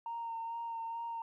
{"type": "tone with vibrato", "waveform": "sine", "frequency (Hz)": 921, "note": "A#5", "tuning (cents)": -21, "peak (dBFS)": -36, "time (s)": [0.06, 1.22], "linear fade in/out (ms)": 2, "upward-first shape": "sine", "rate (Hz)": 2.3, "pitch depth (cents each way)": 19, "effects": ["tanh soft clip ceiling -33 dBFS", "13-bit"]}